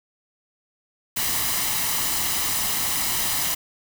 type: noise with comb filter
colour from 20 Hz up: white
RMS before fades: -24 dBFS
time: 1.16-3.55 s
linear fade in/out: 10 ms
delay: 1 ms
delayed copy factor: +0.5
effects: none